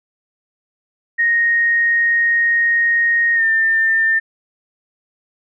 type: tone with pitch glide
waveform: sine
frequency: 1864.7 to 1798.1 Hz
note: A#6 to A6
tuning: 0 to +37 cents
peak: -12 dBFS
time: 1.18-4.2 s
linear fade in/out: 20 ms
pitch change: -63 cents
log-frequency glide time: 3.35-3.44 s
effects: none